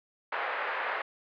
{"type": "band-pass noise", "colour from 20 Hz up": "white", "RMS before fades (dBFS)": -33, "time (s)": [0.32, 1.02], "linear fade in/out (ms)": 5, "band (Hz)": [500, 2000], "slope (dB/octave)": 24, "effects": ["resampled to 11025 Hz"]}